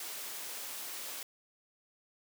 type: high-pass noise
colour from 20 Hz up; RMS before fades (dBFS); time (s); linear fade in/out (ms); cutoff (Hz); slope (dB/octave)
white; -42; 0-1.23; 2; 310; 12
effects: none